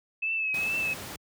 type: tone with vibrato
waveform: sine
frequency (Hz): 2600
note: E7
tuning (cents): -24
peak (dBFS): -26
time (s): 0.22-0.94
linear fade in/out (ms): 10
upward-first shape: triangle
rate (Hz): 2.3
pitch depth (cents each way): 50
type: noise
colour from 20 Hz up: pink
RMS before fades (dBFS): -39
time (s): 0.54-1.16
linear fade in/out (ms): 2
effects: high-pass 100 Hz 12 dB/octave